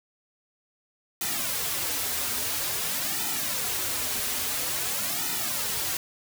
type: noise with flanger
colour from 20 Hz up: white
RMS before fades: -29 dBFS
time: 1.21-5.97 s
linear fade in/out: 2 ms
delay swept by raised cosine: 1.8 to 6.1 ms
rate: 0.49 Hz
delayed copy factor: -1
effects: none